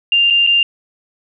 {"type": "tone with dropouts", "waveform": "sine", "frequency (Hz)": 2794, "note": "F7", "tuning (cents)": 0, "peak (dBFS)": -9, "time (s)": [0.12, 0.63], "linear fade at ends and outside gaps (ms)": 2, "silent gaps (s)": [[0.302, 0.306], [0.466, 0.472]], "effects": []}